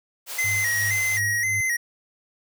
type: high-pass noise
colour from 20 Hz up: white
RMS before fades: -33 dBFS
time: 0.26-1.21 s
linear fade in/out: 50 ms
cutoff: 460 Hz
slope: 24 dB/octave
type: tone with vibrato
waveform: square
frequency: 1975.5 Hz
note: B6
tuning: in tune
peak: -22 dBFS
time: 0.38-1.77 s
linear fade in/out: 10 ms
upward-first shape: square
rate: 1.9 Hz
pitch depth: 72 cents each way
type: tone with tremolo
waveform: sine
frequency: 103.3 Hz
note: G#2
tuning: 9 cents flat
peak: -29 dBFS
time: 0.44-1.61 s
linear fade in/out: 5 ms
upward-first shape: sine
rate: 2.8 Hz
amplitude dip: 75%
effects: none